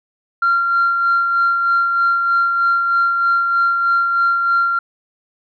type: tone with tremolo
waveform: sine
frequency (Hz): 1380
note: F6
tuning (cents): -21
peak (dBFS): -10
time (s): 0.42-4.79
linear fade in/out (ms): 5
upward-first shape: sine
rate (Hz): 3.2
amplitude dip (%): 40
effects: tanh soft clip ceiling -8 dBFS